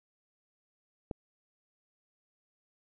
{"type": "click", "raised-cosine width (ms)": 2, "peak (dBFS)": -22, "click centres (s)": 1.112, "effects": []}